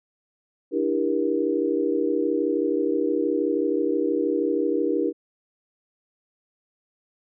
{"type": "chord", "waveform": "sine", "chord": "E half-diminished seventh", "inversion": "third", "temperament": "just", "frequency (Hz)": [296.7, 329.6, 395.6, 474.7], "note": ["D4", "E4", "G4", "Bb4"], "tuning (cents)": [18, 0, 16, 31], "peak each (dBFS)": -26, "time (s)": [0.71, 5.13], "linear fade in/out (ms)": 50, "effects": []}